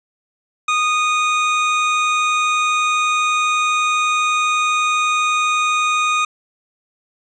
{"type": "tone", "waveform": "25% pulse", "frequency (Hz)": 1236, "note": "D#6", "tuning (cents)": -12, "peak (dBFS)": -11, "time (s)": [0.68, 6.25], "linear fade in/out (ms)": 5, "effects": ["resampled to 16000 Hz", "8-bit"]}